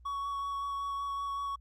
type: tone with vibrato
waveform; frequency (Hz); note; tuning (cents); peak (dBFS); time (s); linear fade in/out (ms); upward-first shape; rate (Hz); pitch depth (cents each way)
triangle; 1119; C#6; +16; -31; 0.05-1.56; 10; sine; 5.3; 10
effects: added 60 Hz sine -53 dBFS peak until 1.6 s + Opus 24 kbps